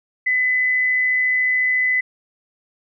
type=tone with amplitude modulation; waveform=sine; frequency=2010 Hz; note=B6; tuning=30 cents sharp; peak=-14 dBFS; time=0.26-2.01 s; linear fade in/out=10 ms; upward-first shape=sine; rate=134 Hz; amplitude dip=30%; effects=none